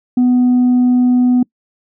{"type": "tone", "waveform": "sine", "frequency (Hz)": 248.5, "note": "B3", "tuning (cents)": 11, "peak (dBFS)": -6, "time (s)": [0.17, 1.43], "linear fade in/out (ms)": 5, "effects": ["noise-tail reverb RT60 0.1 s tail -26 dB re dry", "tanh soft clip ceiling -7 dBFS"]}